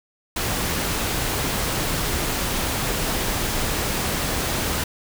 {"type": "noise", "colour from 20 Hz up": "pink", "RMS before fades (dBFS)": -24, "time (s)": [0.36, 4.84], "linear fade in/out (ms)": 5, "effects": []}